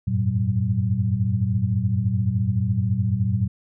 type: tone cluster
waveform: sine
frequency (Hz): 92.3 / 101.8 / 115.8 / 189.3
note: F#2 / G#2 / A#2 / F#3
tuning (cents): -4 / -34 / -11 / +40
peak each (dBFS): -27 / -25 / -22 / -26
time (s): 0.07-3.48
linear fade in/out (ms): 10
effects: none